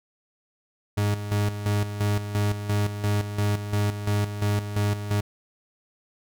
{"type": "tone with tremolo", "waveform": "40% pulse", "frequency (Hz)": 103.1, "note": "G#2", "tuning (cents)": -12, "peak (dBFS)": -20, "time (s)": [0.97, 5.21], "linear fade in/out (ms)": 10, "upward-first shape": "square", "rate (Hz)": 2.9, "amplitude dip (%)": 65, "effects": []}